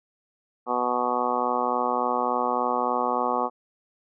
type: harmonic tone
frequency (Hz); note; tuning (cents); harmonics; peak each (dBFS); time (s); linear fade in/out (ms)
123.47; B2; 0; 2 / 3 / 4 / 5 / 6 / 7 / 8 / 9 / 10; -33 / -34 / -30 / -34 / -29 / -29 / -34 / -28 / -34; 0.66-3.5; 50
effects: none